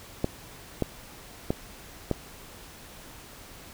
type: clicks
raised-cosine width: 2 ms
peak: -11 dBFS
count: 4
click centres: 0.244 / 0.823 / 1.505 / 2.113 s
effects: pink hiss -47 dBFS RMS until 3.73 s